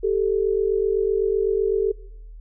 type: tone pair together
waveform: sine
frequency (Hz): 392.1 / 440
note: G4 / A4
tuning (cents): 0 / 0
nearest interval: major second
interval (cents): 200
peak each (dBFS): -21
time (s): 0.03-1.92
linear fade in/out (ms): 10
effects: noise-tail reverb RT60 0.7 s tail -20 dB re dry + added 40 Hz sine -37 dBFS peak until 2.4 s